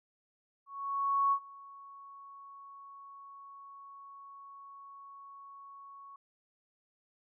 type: tone with ADSR envelope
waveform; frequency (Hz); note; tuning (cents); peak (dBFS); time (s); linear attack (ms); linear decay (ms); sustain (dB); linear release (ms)
sine; 1110; C#6; +2; -24; 0.66-6.16; 660; 72; -24; 3
effects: none